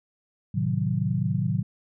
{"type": "chord", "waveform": "sine", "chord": "A diminished seventh", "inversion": "none", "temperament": "equal", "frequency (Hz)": [110, 130.81, 155.56, 185], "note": ["A2", "C3", "Eb3", "Gb3"], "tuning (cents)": [0, 0, 0, 0], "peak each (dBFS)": -28, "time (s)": [0.54, 1.63], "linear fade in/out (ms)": 10, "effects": []}